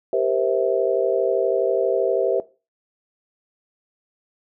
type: chord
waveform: sine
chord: C dominant seventh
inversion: second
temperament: just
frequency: 392.4 / 470.9 / 523.3 / 654.1 Hz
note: G4 / Bb4 / C5 / E5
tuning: +2 / +18 / 0 / -14 cents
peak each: -23 dBFS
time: 0.13-2.4 s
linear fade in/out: 2 ms
effects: noise-tail reverb RT60 0.3 s tail -18 dB re dry